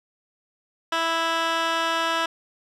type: tone with band-pass filter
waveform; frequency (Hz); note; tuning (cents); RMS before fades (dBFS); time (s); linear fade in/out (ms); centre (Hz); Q
15% pulse; 329.6; E4; 0; -24; 0.92-2.26; 5; 2100; 1.1
effects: none